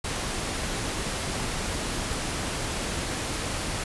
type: noise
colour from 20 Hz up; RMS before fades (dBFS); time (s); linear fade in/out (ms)
pink; -30; 0.04-3.84; 5
effects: resampled to 24000 Hz